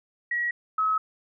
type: tone pair in turn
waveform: sine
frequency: 1914 / 1283.6 Hz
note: A#6 / E6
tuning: +45 / -46 cents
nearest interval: perfect fifth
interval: 691 cents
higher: first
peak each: -24 / -21 dBFS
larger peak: second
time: 0.31-0.51 / 0.78-0.98 s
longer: neither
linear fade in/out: 5 ms
effects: none